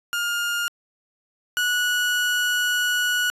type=tone pair in turn; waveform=30% pulse; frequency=1415 / 1466.1 Hz; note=F6 / F#6; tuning=+22 / -16 cents; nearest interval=minor second; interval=62 cents; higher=second; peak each=-20 / -17 dBFS; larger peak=second; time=0.13-0.68 / 1.57-3.3 s; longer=second; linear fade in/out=0 ms; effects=resampled to 32000 Hz